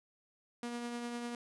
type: tone with tremolo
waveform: sawtooth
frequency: 238.9 Hz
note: A#3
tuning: 43 cents sharp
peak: -33 dBFS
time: 0.63-1.35 s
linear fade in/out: 2 ms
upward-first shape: triangle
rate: 10 Hz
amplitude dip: 35%
effects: resampled to 24000 Hz